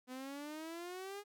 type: exponential sweep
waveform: sawtooth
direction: up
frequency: 250 to 415.3 Hz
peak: -40 dBFS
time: 0.07-1.24 s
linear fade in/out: 50 ms
effects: none